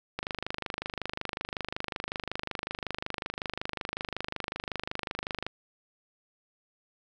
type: click train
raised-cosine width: 0.3 ms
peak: -16 dBFS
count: 135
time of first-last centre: 0.19-5.466 s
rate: 25.4 Hz
effects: none